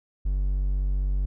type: tone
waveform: triangle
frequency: 47.77 Hz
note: G1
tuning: 44 cents flat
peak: -20 dBFS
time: 0.25-1.26 s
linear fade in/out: 10 ms
effects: none